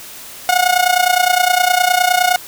sawtooth tone with amplitude modulation, 725 Hz, F#5, 35 cents flat, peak -4 dBFS, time 0.49-2.36 s, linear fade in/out 0 ms, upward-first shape sine, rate 29.7 Hz, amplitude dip 80%, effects white hiss -34 dBFS RMS until 2.47 s

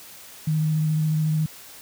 sine tone with vibrato, 155.56 Hz, D#3, in tune, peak -19 dBFS, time 0.47-1.46 s, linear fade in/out 5 ms, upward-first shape sine, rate 14 Hz, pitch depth 16 cents each way, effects white hiss -44 dBFS RMS until 1.81 s + high-pass 60 Hz 12 dB/octave

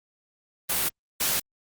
white noise bursts at uneven times, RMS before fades -25 dBFS, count 2, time 0.69-0.89 / 1.2-1.4 s, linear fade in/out 10 ms, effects Opus 32 kbps

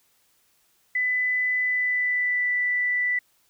sine tone with pitch glide, 2000 to 1977 Hz, B6 to B6, +21 to +1 cents, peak -21 dBFS, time 0.95-3.19 s, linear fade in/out 5 ms, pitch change -20 cents, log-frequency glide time 1.63-2.48 s, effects white hiss -65 dBFS RMS until 3.49 s

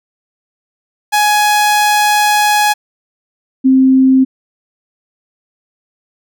sawtooth / sine tone pair in turn, 837 / 262.8 Hz, G#5 / C4, +13 / +8 cents, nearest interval octave + minor sixth, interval 2005 cents, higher first, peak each -5 dBFS, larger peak neither, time 1.12-2.74 / 3.64-4.25 s, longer first, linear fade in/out 20 ms, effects none

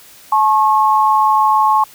sine tone pair together, 861.6 / 1088 Hz, A5 / C#6, -37 / -33 cents, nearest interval major third, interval 404 cents, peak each -12 dBFS, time 0.32-1.84 s, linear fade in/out 5 ms, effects white hiss -42 dBFS RMS until 1.94 s

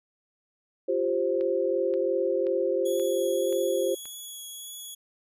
sine chord, F suspended second, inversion none, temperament equal with one note detuned, 349.2 / 392 / 527.8 Hz, F4 / G4 / C5, 0 / 0 / +15 cents, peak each -29 / -28 / -26 dBFS, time 0.88-3.95 s, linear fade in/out 10 ms
click train, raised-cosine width 0.3 ms, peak -31 dBFS, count 6, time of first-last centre 1.41-4.056 s, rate 1.89 Hz
10% pulse tone with vibrato, 3359 Hz, G#7, 19 cents sharp, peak -31 dBFS, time 2.85-4.95 s, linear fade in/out 10 ms, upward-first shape triangle, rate 1.7 Hz, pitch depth 14 cents each way
effects resampled to 32000 Hz

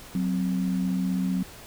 sine tone pair together, 185 / 260.5 Hz, F#3 / C4, 0 / -7 cents, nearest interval tritone, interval 593 cents, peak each -24 / -30 dBFS, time 0.15-1.43 s, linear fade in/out 2 ms, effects pink hiss -45 dBFS RMS until 1.66 s

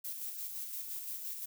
violet noise with tremolo, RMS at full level -40 dBFS, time 0.04-1.46 s, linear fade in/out 10 ms, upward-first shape square, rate 5.8 Hz, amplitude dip 35%, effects none

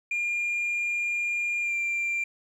sine tone with pitch glide, 2408 to 2372 Hz, D7 to D7, +43 to +17 cents, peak -23 dBFS, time 0.11-2.24 s, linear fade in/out 5 ms, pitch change -26 cents, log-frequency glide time 1.62-1.74 s, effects tanh soft clip ceiling -24 dBFS + 10-bit

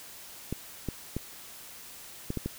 clicks, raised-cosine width 3 ms, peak -18 dBFS, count 6, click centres 0.526 / 0.887 / 1.166 / 2.304 / 2.373 / 2.46 s, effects white hiss -47 dBFS RMS until 2.58 s

